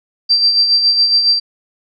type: tone with tremolo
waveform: sine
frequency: 4699 Hz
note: D8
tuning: in tune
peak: -7 dBFS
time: 0.29-1.4 s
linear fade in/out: 20 ms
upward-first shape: sine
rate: 7.2 Hz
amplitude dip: 50%
effects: none